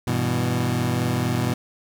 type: chord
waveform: 25% pulse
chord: E minor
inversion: first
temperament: equal with one note detuned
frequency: 99.25 / 123.47 / 164.81 Hz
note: G2 / B2 / E3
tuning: +22 / 0 / 0 cents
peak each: -24 / -19 / -24 dBFS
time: 0.07-1.54 s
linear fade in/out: 5 ms
effects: none